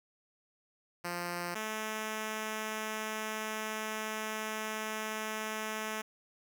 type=tone pair in turn; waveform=5% pulse; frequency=174.61 / 217.1 Hz; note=F3 / A3; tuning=0 / -23 cents; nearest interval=major third; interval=377 cents; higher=second; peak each=-24 dBFS; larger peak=neither; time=1.04-1.55 / 1.55-6.02 s; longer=second; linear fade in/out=10 ms; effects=none